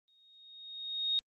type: tone with exponential growth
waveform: sine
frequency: 3729 Hz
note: A#7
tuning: in tune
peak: -26 dBFS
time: 0.08-1.19 s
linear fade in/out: 0 ms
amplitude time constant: 240 ms
effects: Opus 32 kbps